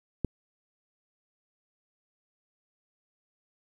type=click; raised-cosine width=3 ms; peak=-14 dBFS; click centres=0.247 s; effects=9-bit